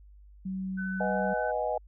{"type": "tone with pitch glide", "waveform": "sine", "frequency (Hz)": [189.2, 192.28], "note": ["F#3", "G3"], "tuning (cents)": [39, -33], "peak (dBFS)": -31, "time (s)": [0.45, 1.34], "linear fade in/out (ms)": 10, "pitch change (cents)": 28, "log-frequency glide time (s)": [0.97, 1.08]}
{"type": "tone with vibrato", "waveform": "sine", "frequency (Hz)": 1507, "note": "F#6", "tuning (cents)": 31, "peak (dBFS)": -35, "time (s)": [0.77, 1.52], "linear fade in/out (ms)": 20, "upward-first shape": "triangle", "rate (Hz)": 13, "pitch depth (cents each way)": 11}
{"type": "chord", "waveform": "sine", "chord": "G# minor seventh", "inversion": "first", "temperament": "equal", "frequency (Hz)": [493.9, 622.3, 740, 830.6], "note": ["B4", "D#5", "F#5", "G#5"], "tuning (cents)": [0, 0, 0, 0], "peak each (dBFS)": [-33, -31, -34, -34], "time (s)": [1, 1.78], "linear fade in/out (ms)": 5}
{"effects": ["added 50 Hz sine -50 dBFS peak until 1.87 s"]}